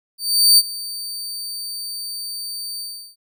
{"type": "tone with ADSR envelope", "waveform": "sawtooth", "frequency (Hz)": 4600, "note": "D8", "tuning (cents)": -37, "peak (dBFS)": -5, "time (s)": [0.18, 3.16], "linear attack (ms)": 400, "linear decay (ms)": 40, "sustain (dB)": -19, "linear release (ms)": 360, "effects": []}